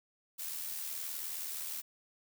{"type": "noise with amplitude modulation", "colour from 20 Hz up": "blue", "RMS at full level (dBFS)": -38, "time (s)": [0.38, 1.82], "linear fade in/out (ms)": 20, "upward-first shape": "sine", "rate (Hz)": 79.1, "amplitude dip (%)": 45, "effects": []}